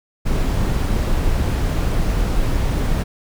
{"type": "noise", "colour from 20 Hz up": "brown", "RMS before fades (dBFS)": -18, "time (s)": [0.25, 3.04], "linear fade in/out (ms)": 20, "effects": []}